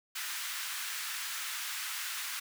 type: high-pass noise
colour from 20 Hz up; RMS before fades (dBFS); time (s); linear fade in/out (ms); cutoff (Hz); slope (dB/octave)
pink; -38; 0.15-2.4; 10; 1300; 24
effects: none